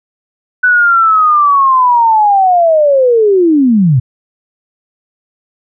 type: linear sweep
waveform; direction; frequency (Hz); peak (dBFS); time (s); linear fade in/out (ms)
sine; down; 1500 to 116.1; -5; 0.63-4; 10
effects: none